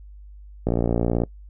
click train, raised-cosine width 2 ms, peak -8 dBFS, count 34, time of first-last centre 0.67-1.236 s, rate 58.3 Hz, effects noise-tail reverb RT60 0.1 s tail -23 dB re dry + added 50 Hz sine -40 dBFS peak until 1.49 s

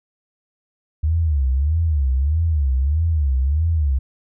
sine tone with vibrato, 73.42 Hz, D2, in tune, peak -15 dBFS, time 1.03-3.99 s, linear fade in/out 10 ms, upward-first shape sine, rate 1.6 Hz, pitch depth 220 cents each way, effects none

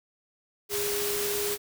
sine tone in noise, 410 Hz, G#4, 22 cents flat, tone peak -30 dBFS, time 0.69-1.58 s, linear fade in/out 50 ms, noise white, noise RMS -31 dBFS, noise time 0.69-1.58 s, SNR -2 dB, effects none

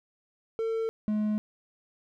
triangle tone pair in turn, 449.6 / 212.2 Hz, A4 / G#3, +37 / +38 cents, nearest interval octave + minor second, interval 1299 cents, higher first, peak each -25 / -23 dBFS, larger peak second, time 0.59-0.89 / 1.08-1.38 s, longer neither, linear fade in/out 0 ms, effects none

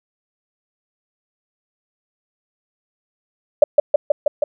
sine tone with echo, 587.3 Hz, D5, in tune, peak -3 dBFS, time 3.62-3.64 s, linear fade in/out 5 ms, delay 160 ms, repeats 5, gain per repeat -2 dB, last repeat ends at 4.44 s, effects none

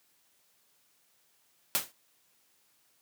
white noise with exponential decay, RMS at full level -24 dBFS, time 1.75-1.92 s, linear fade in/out 0 ms, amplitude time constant 36 ms, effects white hiss -69 dBFS RMS until 3.01 s + high-pass 100 Hz 12 dB/octave

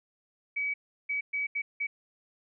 sine tone bursts at uneven times, 2276 Hz, C#7, 45 cents sharp, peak -28 dBFS, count 5, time 0.56-0.74 / 1.09-1.21 / 1.33-1.47 / 1.55-1.62 / 1.8-1.87 s, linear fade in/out 10 ms, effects none

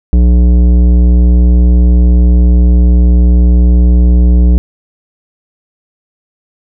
triangle tone with tanh clipping, 60.2 Hz, B1, 44 cents flat, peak -5 dBFS, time 0.13-4.58 s, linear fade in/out 0 ms, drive 17 dB, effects none

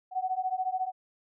sine beating tone pair, 740 / 754 Hz, F#5 / F#5, 0 / +32 cents, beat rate 14 Hz, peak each -31 dBFS, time 0.11-0.92 s, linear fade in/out 50 ms, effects none

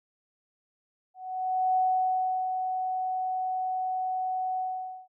sine tone with ADSR envelope, 745 Hz, F#5, 12 cents sharp, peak -21 dBFS, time 1.14-5.08 s, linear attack 620 ms, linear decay 710 ms, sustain -6 dB, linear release 490 ms, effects none

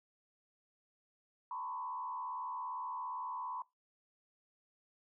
sine tone with frequency modulation, 1001 Hz, B5, 23 cents sharp, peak -39 dBFS, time 1.51-3.62 s, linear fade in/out 2 ms, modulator 77.5 Hz, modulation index 1.1, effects noise-tail reverb RT60 0.2 s tail -21 dB re dry

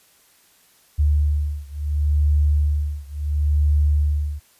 sine beating tone pair, 73.6 / 74.32 Hz, D2 / D2, +4 / +21 cents, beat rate 0.72 Hz, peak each -19 / -20 dBFS, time 0.98-4.4 s, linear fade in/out 20 ms, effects white hiss -56 dBFS RMS until 4.59 s + resampled to 32000 Hz

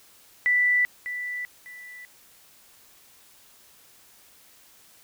sine tone with echo, 1975.5 Hz, B6, in tune, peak -18 dBFS, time 0.46-0.85 s, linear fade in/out 0 ms, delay 600 ms, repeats 2, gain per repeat -11 dB, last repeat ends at 2.05 s, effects white hiss -55 dBFS RMS until 5.03 s

